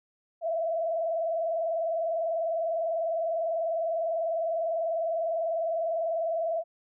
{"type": "tone with vibrato", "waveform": "sine", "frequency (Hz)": 659.3, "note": "E5", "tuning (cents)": 0, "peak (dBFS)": -26, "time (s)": [0.41, 6.64], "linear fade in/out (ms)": 50, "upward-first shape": "sine", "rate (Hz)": 20, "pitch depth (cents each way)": 74, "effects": []}